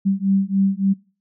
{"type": "beating tone pair", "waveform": "sine", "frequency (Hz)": [193.2, 196.7], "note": ["G3", "G3"], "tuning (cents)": [-25, 6], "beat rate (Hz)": 3.5, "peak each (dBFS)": -19, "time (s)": [0.05, 0.94], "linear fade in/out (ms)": 20, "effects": ["noise-tail reverb RT60 0.4 s tail -25 dB re dry"]}